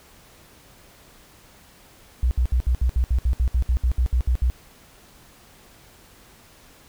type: tone bursts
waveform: sine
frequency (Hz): 61.74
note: B1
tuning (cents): 0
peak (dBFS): -16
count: 16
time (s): 2.23-4.5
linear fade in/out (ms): 0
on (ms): 80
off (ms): 66
effects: pink hiss -51 dBFS RMS until 6.88 s